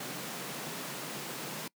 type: high-pass noise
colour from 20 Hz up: pink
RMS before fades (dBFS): -40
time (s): 0-1.68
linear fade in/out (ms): 5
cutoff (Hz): 130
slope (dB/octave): 96
effects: noise-tail reverb RT60 0.1 s tail -24 dB re dry